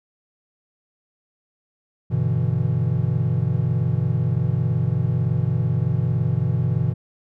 triangle chord, E minor seventh, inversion first, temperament equal, 98 / 123.47 / 146.83 / 164.81 Hz, G2 / B2 / D3 / E3, 0 / 0 / 0 / 0 cents, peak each -24 / -19 / -24 / -23 dBFS, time 2.1-6.94 s, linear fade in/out 20 ms, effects none

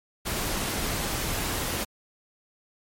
pink noise, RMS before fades -29 dBFS, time 0.25-1.85 s, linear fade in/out 20 ms, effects MP3 64 kbps

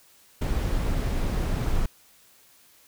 brown noise with ADSR envelope, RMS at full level -22 dBFS, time 0.41-1.86 s, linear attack 11 ms, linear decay 12 ms, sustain -3 dB, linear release 4 ms, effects white hiss -57 dBFS RMS until 2.87 s

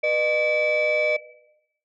sine tone cluster, 489.6 / 608 / 2304 Hz, B4 / D#5 / D7, -15 / -40 / -34 cents, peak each -27 / -20 / -22 dBFS, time 0.03-1.17 s, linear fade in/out 10 ms, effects noise-tail reverb RT60 0.8 s tail -17 dB re dry + tanh soft clip ceiling -15 dBFS

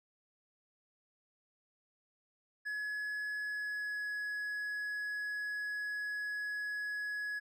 triangle tone with pitch glide, 1693 to 1682.3 Hz, G#6 to G#6, +33 to +22 cents, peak -34 dBFS, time 2.65-7.4 s, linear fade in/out 20 ms, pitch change -11 cents, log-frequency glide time 3.39-4.11 s, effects none

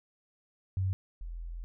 sine tone pair in turn, 94.8 / 42.23 Hz, F#2 / E1, +43 / +43 cents, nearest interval octave + major second, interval 1400 cents, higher first, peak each -27 / -37 dBFS, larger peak first, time 0.77-0.93 / 1.21-1.64 s, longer second, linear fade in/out 0 ms, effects none

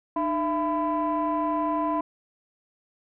sine tone cluster, 303 / 670 / 1005 Hz, D#4 / E5 / B5, -46 / +28 / +30 cents, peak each -26 / -28 / -25 dBFS, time 0.16-2.01 s, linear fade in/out 5 ms, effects tanh soft clip ceiling -18 dBFS

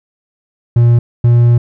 triangle tone pair in turn, 118.8 / 119.34 Hz, A#2 / A#2, +33 / +41 cents, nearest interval unison, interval 8 cents, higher second, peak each -3 dBFS, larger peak neither, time 0.76-0.99 / 1.24-1.58 s, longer second, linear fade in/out 5 ms, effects none

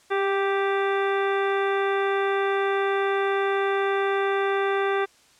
harmonic tone with a mistuned harmonic, 392 Hz, G4, in tune, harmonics 1 / 2 / 3 / 4 / 5 / 6 / 7 / 9, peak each -23 / -29 / -30 / -31 / -34 / -39 / -42 / -41 dBFS, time 0.1-5.06 s, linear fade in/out 20 ms, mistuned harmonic 1, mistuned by +15 cents, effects white hiss -57 dBFS RMS until 5.39 s + low-pass 8000 Hz 12 dB/octave

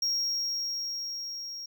triangle tone with level ramp, 5588 Hz, F8, in tune, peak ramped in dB -24 to -36 dBFS, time 0.02-1.66 s, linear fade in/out 5 ms, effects none

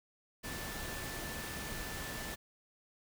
sine tone in noise, 1760 Hz, A6, in tune, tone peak -48 dBFS, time 0.43-2.36 s, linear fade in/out 20 ms, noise pink, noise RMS -42 dBFS, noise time 0.43-2.36 s, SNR -9 dB, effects none

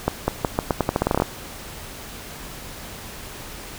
accelerating click train, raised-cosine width 1 ms, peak -4 dBFS, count 15, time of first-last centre 0.08-1.221 s, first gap 200 ms, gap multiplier 0.84, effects pink hiss -37 dBFS RMS until 3.78 s

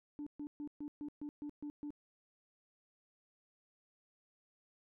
sine tone bursts, 293.7 Hz, D4, in tune, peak -39 dBFS, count 9, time 0.19-1.905 s, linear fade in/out 0 ms, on 75 ms, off 130 ms, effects tanh soft clip ceiling -38 dBFS

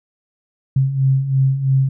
sine beating tone pair, 132 / 135 Hz, C3 / C#3, +16 / -45 cents, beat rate 3 Hz, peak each -20 / -14 dBFS, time 0.76-1.89 s, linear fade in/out 5 ms, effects none

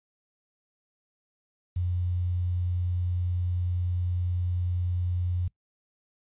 sine tone with quantisation, 89 Hz, F2, 33 cents sharp, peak -25 dBFS, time 1.76-5.48 s, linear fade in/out 5 ms, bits 9, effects noise-tail reverb RT60 0.1 s tail -22 dB re dry + resampled to 8000 Hz

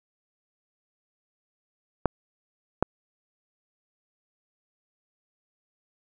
clicks, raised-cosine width 1 ms, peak -6 dBFS, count 2, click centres 2.057 / 2.826 s, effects none

